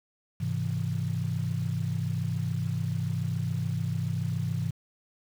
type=chord; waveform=sine; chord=Ab augmented; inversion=none; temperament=equal; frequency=103.83 / 130.81 / 164.81 Hz; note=Ab2 / C3 / E3; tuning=0 / 0 / 0 cents; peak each=-31 dBFS; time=0.4-4.71 s; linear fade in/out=10 ms; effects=tanh soft clip ceiling -17 dBFS + 8-bit